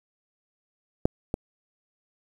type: clicks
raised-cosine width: 2 ms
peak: -6 / -13 dBFS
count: 2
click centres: 1.055 / 1.341 s
effects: 7-bit